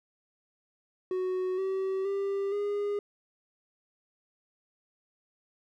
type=tone with pitch steps; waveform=triangle; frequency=370 / 382.6 / 395.6 / 409.1 Hz; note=F#4 / G4 / G4 / G#4; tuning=0 / -42 / +16 / -26 cents; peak=-26 dBFS; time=1.11-2.99 s; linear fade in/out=2 ms; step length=470 ms; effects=none